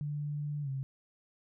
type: tone with pitch glide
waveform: sine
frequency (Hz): 147.1 to 134.89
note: D3 to C#3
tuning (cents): +3 to -47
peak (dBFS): -33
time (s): 0.01-0.83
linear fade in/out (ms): 0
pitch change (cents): -150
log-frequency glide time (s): 0.62-0.69
effects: none